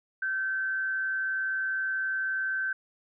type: tone with frequency modulation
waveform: sine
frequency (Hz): 1544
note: G6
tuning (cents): -27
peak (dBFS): -27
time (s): 0.22-2.73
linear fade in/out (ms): 5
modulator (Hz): 143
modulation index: 0.3
effects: none